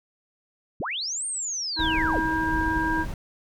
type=linear two-way sweep; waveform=sine; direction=up then down; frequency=67.3 to 8870 to 207.6 Hz; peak=-27 dBFS; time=0.8-2.2 s; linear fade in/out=0 ms; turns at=1.26 s
type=harmonic tone; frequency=320 Hz; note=D#4; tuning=49 cents sharp; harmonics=1 / 3 / 5; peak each=-27 / -27 / -27 dBFS; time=1.76-3.06 s; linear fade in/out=50 ms
type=noise; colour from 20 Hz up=brown; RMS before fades=-31 dBFS; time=1.79-3.14 s; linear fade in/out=2 ms
effects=none